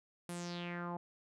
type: tone with low-pass filter sweep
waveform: sawtooth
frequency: 174.2 Hz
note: F3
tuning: 4 cents flat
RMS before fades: -42 dBFS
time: 0.29-0.97 s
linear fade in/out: 2 ms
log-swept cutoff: 11000 to 800 Hz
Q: 4.4
effects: none